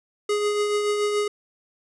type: tone with tremolo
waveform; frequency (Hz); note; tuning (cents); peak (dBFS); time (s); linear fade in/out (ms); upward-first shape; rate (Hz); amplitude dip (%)
square; 415.3; G#4; 0; -20; 0.29-1.28; 5; triangle; 7; 40
effects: resampled to 24000 Hz